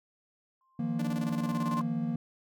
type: tone with exponential growth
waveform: sine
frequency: 1052 Hz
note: C6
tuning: 9 cents sharp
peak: -30 dBFS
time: 0.61-1.81 s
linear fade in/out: 1 ms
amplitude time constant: 260 ms
type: chord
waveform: triangle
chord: Eb suspended second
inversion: none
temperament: equal with one note detuned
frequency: 157.74 / 174.61 / 233.1 Hz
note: Eb3 / F3 / Bb3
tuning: +24 / 0 / 0 cents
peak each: -33 / -34 / -29 dBFS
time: 0.79-2.16 s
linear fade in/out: 5 ms
type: tone with tremolo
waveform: sawtooth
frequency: 292.7 Hz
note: D4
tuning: 6 cents flat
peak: -32 dBFS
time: 0.99-1.82 s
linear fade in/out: 5 ms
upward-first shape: square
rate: 18 Hz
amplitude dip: 70%
effects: none